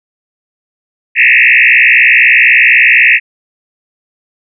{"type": "tone with frequency modulation", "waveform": "sine", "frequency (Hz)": 2252, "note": "C#7", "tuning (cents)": 27, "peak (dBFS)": -3, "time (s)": [1.15, 3.2], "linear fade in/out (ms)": 50, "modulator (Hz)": 60, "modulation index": 7.4, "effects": []}